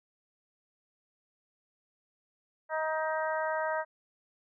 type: harmonic tone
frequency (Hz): 314.6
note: D#4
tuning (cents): +19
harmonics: 2 / 3 / 4 / 5 / 6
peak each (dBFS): -32 / -34 / -39 / -37 / -41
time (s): 2.69-3.85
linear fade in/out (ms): 50
effects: none